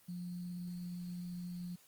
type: tone with sample-and-hold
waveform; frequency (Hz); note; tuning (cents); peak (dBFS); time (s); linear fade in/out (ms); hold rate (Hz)
sine; 176.9; F3; +23; -40; 0.08-1.76; 10; 4410
effects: white hiss -65 dBFS RMS until 1.87 s + Opus 24 kbps